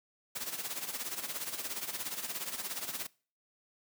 white noise with tremolo, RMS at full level -36 dBFS, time 0.35-3.07 s, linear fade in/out 10 ms, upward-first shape sine, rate 17 Hz, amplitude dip 70%, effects noise-tail reverb RT60 0.4 s tail -23 dB re dry + high-pass 150 Hz 12 dB/octave

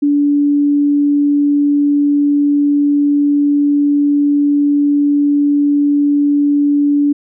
sine tone, 288.7 Hz, D4, 30 cents flat, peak -9 dBFS, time 0.02-7.13 s, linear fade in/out 10 ms, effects none

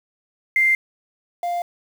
triangle tone pair in turn, 2093 / 698.5 Hz, C7 / F5, 0 / 0 cents, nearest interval octave + perfect fifth, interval 1900 cents, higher first, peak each -10 / -19 dBFS, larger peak first, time 0.56-0.75 / 1.43-1.62 s, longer neither, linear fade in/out 2 ms, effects tanh soft clip ceiling -12 dBFS + 7-bit

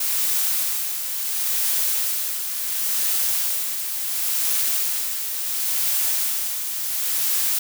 blue noise with tremolo, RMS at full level -21 dBFS, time 0-7.59 s, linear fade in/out 5 ms, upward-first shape sine, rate 0.71 Hz, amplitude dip 50%, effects none

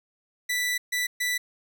sawtooth tone bursts at uneven times, 1975.5 Hz, B6, in tune, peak -21 dBFS, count 3, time 0.49-0.78 / 0.92-1.07 / 1.2-1.38 s, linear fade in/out 10 ms, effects none

